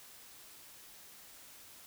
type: silence
effects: white hiss -55 dBFS RMS until 1.86 s